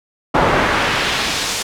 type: noise with band-pass filter sweep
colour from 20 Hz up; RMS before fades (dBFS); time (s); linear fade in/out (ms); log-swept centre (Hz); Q
brown; -17; 0.34-1.63; 10; 970 to 6800; 0.9
effects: none